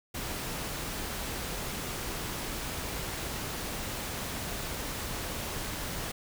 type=noise; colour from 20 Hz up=pink; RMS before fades=-36 dBFS; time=0.14-6.12 s; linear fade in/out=10 ms; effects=none